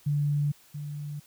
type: tone pair in turn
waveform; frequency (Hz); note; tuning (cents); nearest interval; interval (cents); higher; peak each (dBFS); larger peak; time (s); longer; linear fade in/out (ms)
sine; 145.7 / 146.88; D3 / D3; -13 / +1; unison; 14; second; -23 / -33; first; 0.06-0.52 / 0.74-1.2; neither; 10
effects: white hiss -58 dBFS RMS until 1.26 s